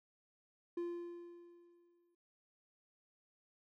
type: tone with exponential decay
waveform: triangle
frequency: 346 Hz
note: F4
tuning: 16 cents flat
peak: -34 dBFS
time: 0.77-2.15 s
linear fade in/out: 5 ms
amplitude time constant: 300 ms
effects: none